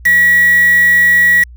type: tone with quantisation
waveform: sine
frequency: 1925 Hz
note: B6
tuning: 45 cents flat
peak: -6 dBFS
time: 0.05-1.44 s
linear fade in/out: 10 ms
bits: 3
effects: added 60 Hz sine -32 dBFS peak until 1.56 s